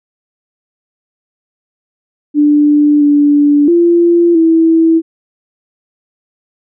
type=tone with pitch steps; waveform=sine; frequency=295 / 290.8 / 342.9 / 326.5 Hz; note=D4 / D4 / F4 / E4; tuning=+8 / -17 / -32 / -17 cents; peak=-5 dBFS; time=2.34-5.02 s; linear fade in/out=50 ms; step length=670 ms; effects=none